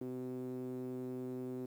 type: tone with band-pass filter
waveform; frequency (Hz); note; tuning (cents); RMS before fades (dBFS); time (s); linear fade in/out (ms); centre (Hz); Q
sawtooth; 127.1; C3; -50; -42; 0.01-1.66; 5; 320; 7
effects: 11-bit